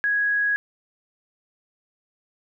sine tone, 1661.2 Hz, G#6, in tune, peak -19 dBFS, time 0.04-0.56 s, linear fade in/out 0 ms, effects none

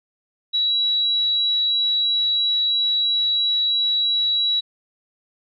sine tone, 3901 Hz, B7, 22 cents flat, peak -17 dBFS, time 0.53-4.61 s, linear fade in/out 20 ms, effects none

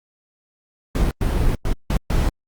brown noise bursts at uneven times, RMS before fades -18 dBFS, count 5, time 0.95-1.11 / 1.21-1.55 / 1.65-1.73 / 1.9-1.97 / 2.1-2.29 s, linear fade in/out 2 ms, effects Opus 48 kbps

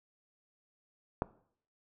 click, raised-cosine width 1 ms, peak -15 dBFS, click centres 1.221 s, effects noise-tail reverb RT60 0.6 s tail -20 dB re dry

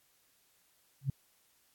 sine tone with exponential growth, 136 Hz, C#3, 33 cents flat, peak -25 dBFS, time 1.01-1.1 s, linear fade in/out 5 ms, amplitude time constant 19 ms, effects white hiss -70 dBFS RMS until 1.74 s + AAC 64 kbps

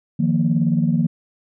sine chord, Eb suspended second, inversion none, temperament equal with one note detuned, 156.1 / 174.61 / 233.1 Hz, Eb3 / F3 / Bb3, +6 / 0 / 0 cents, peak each -19 dBFS, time 0.19-1.07 s, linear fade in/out 10 ms, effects tanh soft clip ceiling -7 dBFS

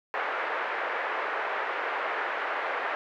white band-pass noise, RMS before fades -31 dBFS, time 0.14-2.95 s, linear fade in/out 0 ms, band 440 to 1900 Hz, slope 24 dB/octave, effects none

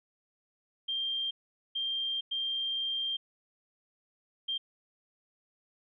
sine tone bursts at uneven times, 3181 Hz, G7, 25 cents sharp, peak -30 dBFS, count 4, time 0.88-1.31 / 1.75-2.21 / 2.31-3.17 / 4.48-4.58 s, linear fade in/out 10 ms, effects none

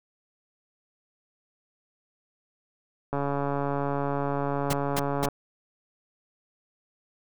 click train, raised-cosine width 1 ms, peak -15 dBFS, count 305, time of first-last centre 3.13-5.286 s, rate 141 Hz
pink noise bursts, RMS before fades -28 dBFS, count 3, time 4.7-5.259 s, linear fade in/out 5 ms, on 33 ms, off 230 ms
effects none

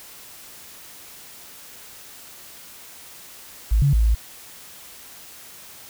sine tone with pitch steps, 54 / 140.7 / 55.8 / 55.2 Hz, A1 / C#3 / A1 / A1, -32 / +26 / +25 / +6 cents, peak -14 dBFS, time 3.71-4.15 s, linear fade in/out 10 ms, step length 110 ms, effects white hiss -43 dBFS RMS until 5.89 s

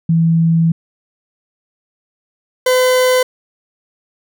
sine / 40% pulse tone pair in turn, 164.81 / 508 Hz, E3 / B4, 0 / +49 cents, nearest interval octave + perfect fifth, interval 1949 cents, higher second, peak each -9 dBFS, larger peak neither, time 0.09-0.72 / 2.66-3.23 s, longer first, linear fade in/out 5 ms, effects none

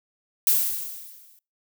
violet noise with exponential decay, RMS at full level -17 dBFS, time 0.47-1.39 s, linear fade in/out 1 ms, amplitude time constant 200 ms, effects noise-tail reverb RT60 0.3 s tail -25 dB re dry

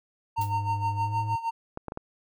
triangle tone with tremolo, 916 Hz, A#5, 31 cents flat, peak -22 dBFS, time 0.36-1.51 s, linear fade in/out 20 ms, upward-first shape sine, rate 6.4 Hz, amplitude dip 80%
triangle tone with pitch glide, 102.1 to 107.18 Hz, G#2 to A2, -29 to -45 cents, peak -27 dBFS, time 0.38-1.36 s, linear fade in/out 10 ms, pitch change +84 cents, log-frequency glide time 0.99-1.17 s
blue noise with exponential decay, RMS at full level -36 dBFS, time 0.41-0.57 s, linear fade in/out 5 ms, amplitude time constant 34 ms
clicks, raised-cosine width 1 ms, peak -20 dBFS, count 4, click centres 1.774 / 1.883 / 1.921 / 1.974 s
effects none

